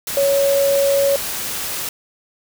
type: tone in noise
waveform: sine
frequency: 557 Hz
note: C#5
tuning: 8 cents sharp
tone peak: -13 dBFS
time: 0.17-1.16 s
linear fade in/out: 2 ms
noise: white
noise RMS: -25 dBFS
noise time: 0.07-1.89 s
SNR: +9 dB
effects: none